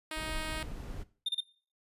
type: tone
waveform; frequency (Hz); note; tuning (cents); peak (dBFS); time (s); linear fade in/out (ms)
5% pulse; 313.4; D#4; +13; -25; 0.11-0.63; 2
type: noise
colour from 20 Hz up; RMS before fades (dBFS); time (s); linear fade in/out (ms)
brown; -40; 0.16-1.04; 20
type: tone bursts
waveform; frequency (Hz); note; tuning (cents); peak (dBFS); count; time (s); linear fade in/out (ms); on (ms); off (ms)
triangle; 3627; A#7; -48; -27; 3; 1.26-1.406; 5; 28; 31
effects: noise-tail reverb RT60 0.4 s tail -18 dB re dry + resampled to 32000 Hz